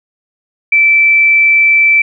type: tone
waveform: sine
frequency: 2326 Hz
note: D7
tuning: 17 cents flat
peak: -5 dBFS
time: 0.72-2.02 s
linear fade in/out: 5 ms
effects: none